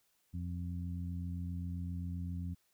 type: harmonic tone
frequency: 87.6 Hz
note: F2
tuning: 6 cents sharp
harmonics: 1 / 2 / 3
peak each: -38 / -42 / -49 dBFS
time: 0.33-2.55 s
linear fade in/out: 20 ms
effects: white hiss -75 dBFS RMS until 2.73 s